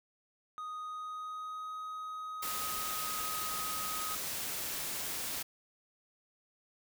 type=tone with pitch glide; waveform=triangle; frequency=1244.5 to 1258.2 Hz; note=D#6 to D#6; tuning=0 to +19 cents; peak=-37 dBFS; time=0.58-4.15 s; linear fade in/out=0 ms; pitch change=+19 cents; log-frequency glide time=0.81-1.74 s
type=noise; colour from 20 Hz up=white; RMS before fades=-38 dBFS; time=2.42-5.43 s; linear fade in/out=10 ms
effects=none